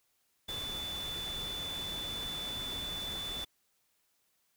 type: tone in noise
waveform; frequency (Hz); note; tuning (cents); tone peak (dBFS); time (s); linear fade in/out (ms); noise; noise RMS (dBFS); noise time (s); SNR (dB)
sine; 3494; A7; -13; -37; 0.48-3.45; 10; pink; -44; 0.48-3.45; +4
effects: white hiss -75 dBFS RMS until 4.56 s